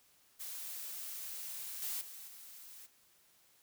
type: noise with level steps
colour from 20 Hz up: blue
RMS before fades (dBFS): -44 / -39 / -50 / -53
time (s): 0.39-2.87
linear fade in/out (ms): 20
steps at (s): 1.82 / 2.01 / 2.28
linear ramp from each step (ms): 2
effects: white hiss -68 dBFS RMS until 3.62 s